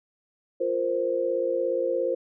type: chord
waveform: sine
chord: F suspended fourth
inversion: none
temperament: equal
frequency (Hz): 349.2 / 466.2 / 523.3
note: F4 / Bb4 / C5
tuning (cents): 0 / 0 / 0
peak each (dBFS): -30 / -29 / -25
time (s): 0.6-2.15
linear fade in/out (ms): 10
effects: none